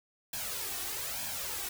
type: noise with flanger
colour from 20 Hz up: white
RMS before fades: -37 dBFS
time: 0.33-1.69 s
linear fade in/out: 5 ms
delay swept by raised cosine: 1.2 to 2.7 ms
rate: 1.1 Hz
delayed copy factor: +0.7
effects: none